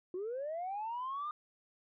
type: linear sweep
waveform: sine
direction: up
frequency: 349.2 to 1228 Hz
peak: -35 dBFS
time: 0.14-1.31 s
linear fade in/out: 2 ms
effects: tanh soft clip ceiling -33 dBFS